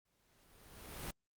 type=noise with exponential growth; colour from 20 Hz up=pink; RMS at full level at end=-42 dBFS; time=0.05-1.11 s; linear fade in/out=5 ms; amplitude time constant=230 ms; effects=Opus 48 kbps